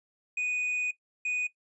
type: tone pair in turn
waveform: triangle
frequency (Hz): 2481 / 2481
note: D#7 / D#7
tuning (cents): -6 / -6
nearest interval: unison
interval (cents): 0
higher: neither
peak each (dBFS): -26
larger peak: neither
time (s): 0.37-0.91 / 1.25-1.47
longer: first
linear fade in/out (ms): 5
effects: noise-tail reverb RT60 0.1 s tail -17 dB re dry + resampled to 22050 Hz